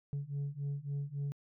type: beating tone pair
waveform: sine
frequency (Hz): 140 / 143.6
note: C#3 / D3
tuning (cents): +18 / -39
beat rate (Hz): 3.6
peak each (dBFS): -37 / -36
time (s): 0.13-1.32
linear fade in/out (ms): 0
effects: tanh soft clip ceiling -32 dBFS